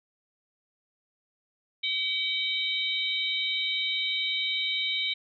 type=tone cluster; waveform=sine; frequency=2288 / 3083 / 3749 / 3952 Hz; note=D7 / G7 / A#7 / B7; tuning=-46 / -29 / +9 / 0 cents; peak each=-31 / -32 / -30 / -36 dBFS; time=1.83-5.14 s; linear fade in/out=10 ms; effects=none